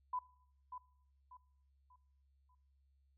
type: tone with echo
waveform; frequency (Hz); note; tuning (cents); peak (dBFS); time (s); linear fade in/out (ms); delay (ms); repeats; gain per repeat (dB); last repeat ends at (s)
sine; 1000; B5; +21; -36; 0.13-0.19; 5; 590; 4; -9; 2.55
effects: noise-tail reverb RT60 0.7 s tail -21 dB re dry + added 68 Hz sine -70 dBFS peak until 3.17 s